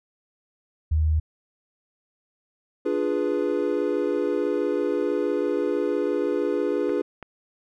sine tone, 77.9 Hz, D#2, 3 cents sharp, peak -18 dBFS, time 0.91-1.2 s, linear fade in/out 10 ms
triangle chord, D diminished seventh, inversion none, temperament equal, 293.7 / 349.2 / 415.3 / 493.9 Hz, D4 / F4 / Ab4 / Cb5, 0 / 0 / 0 / 0 cents, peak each -26 / -26 / -24 / -26 dBFS, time 2.85-7.02 s, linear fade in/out 10 ms
clicks, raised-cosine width 0.5 ms, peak -23 dBFS, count 2, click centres 6.894 / 7.227 s
effects none

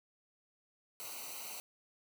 white noise with comb filter, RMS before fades -45 dBFS, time 1-1.6 s, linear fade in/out 0 ms, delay 0.58 ms, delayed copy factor -0.85, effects none

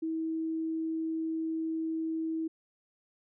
sine tone, 322.3 Hz, E4, 39 cents flat, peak -30 dBFS, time 0.02-2.48 s, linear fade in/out 10 ms, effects none

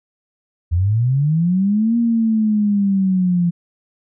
sine linear two-way sweep, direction up then down, 80.6 to 236.1 to 170.9 Hz, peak -13 dBFS, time 0.71-3.51 s, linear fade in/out 20 ms, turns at 1.97 s, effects none

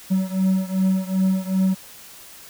triangle beating tone pair, 188.1 / 190.7 Hz, F#3 / G3, +29 / -47 cents, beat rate 2.6 Hz, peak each -18 / -20 dBFS, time 0.1-1.75 s, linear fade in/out 20 ms, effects white hiss -43 dBFS RMS until 2.49 s

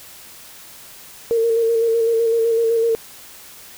sine tone with vibrato, 457.8 Hz, A#4, 31 cents flat, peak -14 dBFS, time 1.31-2.95 s, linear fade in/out 0 ms, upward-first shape square, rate 7.9 Hz, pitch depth 23 cents each way, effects white hiss -41 dBFS RMS until 3.77 s

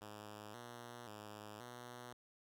5% pulse tone with pitch steps, 105.2 / 119.9 / 105.3 / 122 Hz, G#2 / A#2 / G#2 / B2, +23 / +49 / +24 / -21 cents, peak -39 dBFS, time 0.01-2.13 s, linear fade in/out 5 ms, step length 530 ms, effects none

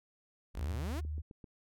sawtooth exponential sweep, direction up, 41.2 to 379.6 Hz, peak -36 dBFS, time 0.54-1.01 s, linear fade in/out 20 ms
sine tone with vibrato, 76.2 Hz, D#2, 36 cents flat, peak -35 dBFS, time 0.57-1.22 s, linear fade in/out 20 ms, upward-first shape triangle, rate 3.5 Hz, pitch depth 8 cents each way
click train, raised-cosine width 3 ms, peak -37 dBFS, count 4, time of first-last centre 1.05-1.442 s, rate 7.65 Hz
effects none

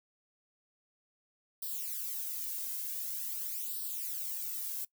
violet noise with flanger, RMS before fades -38 dBFS, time 1.62-4.85 s, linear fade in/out 5 ms, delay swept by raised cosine 0.22 to 1.92 ms, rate 0.46 Hz, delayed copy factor +0.85, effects noise-tail reverb RT60 0.1 s tail -21 dB re dry

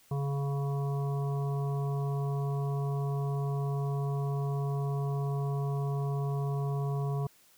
harmonic tone, 140.1 Hz, C#3, 19 cents sharp, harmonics 1 / 3 / 5 / 7 / 8, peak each -29 / -39 / -43 / -46 / -47 dBFS, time 0.11-7.27 s, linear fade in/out 5 ms, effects white hiss -62 dBFS RMS until 7.57 s

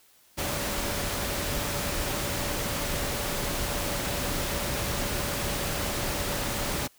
sine tone in noise, 573 Hz, D5, 43 cents flat, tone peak -39 dBFS, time 0.37-6.88 s, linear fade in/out 20 ms, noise pink, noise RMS -30 dBFS, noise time 0.37-6.88 s, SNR -12 dB, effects white hiss -60 dBFS RMS until 6.98 s

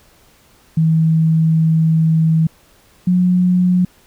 sine tone pair in turn, 160.8 / 180.49 Hz, E3 / F#3, -43 / -43 cents, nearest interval major second, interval 200 cents, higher second, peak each -10 dBFS, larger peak neither, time 0.77-2.47 / 3.07-3.85 s, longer first, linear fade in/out 5 ms, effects pink hiss -51 dBFS RMS until 4.06 s

